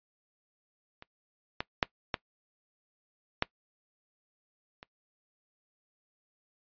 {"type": "clicks", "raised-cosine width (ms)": 0.3, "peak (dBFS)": [-30, -15, -7, -12, -9, -29], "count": 6, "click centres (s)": [1.024, 1.605, 1.828, 2.142, 3.424, 4.829], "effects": ["noise-tail reverb RT60 0.1 s tail -21 dB re dry", "resampled to 11025 Hz"]}